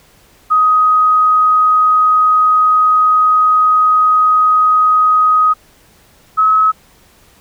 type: tone pair in turn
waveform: sine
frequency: 1255 / 1284.3 Hz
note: D#6 / E6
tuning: +15 / -46 cents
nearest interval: unison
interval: 39 cents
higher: second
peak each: -7 dBFS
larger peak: neither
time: 0.5-5.54 / 6.37-6.72 s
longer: first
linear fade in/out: 20 ms
effects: pink hiss -48 dBFS RMS until 7.4 s